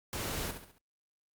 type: noise with echo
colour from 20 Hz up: pink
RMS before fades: -37 dBFS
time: 0.13-0.51 s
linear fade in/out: 0 ms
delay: 68 ms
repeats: 4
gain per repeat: -7 dB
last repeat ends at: 0.782 s
effects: Opus 48 kbps